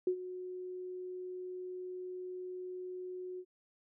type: tone with ADSR envelope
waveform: sine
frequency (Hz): 365.7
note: F#4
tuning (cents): -20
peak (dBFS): -26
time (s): 0.07-3.45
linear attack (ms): 3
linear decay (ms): 81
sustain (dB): -14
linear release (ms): 61
effects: none